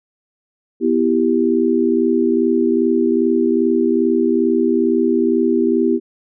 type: chord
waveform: sine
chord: E minor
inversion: second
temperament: equal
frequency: 246.9 / 329.6 / 392 Hz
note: B3 / E4 / G4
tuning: 0 / 0 / 0 cents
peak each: -17 dBFS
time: 0.8-6 s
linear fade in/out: 50 ms
effects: none